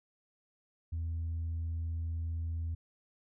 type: tone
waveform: sine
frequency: 82.41 Hz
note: E2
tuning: in tune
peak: -31 dBFS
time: 0.92-2.75 s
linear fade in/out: 10 ms
effects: tanh soft clip ceiling -31 dBFS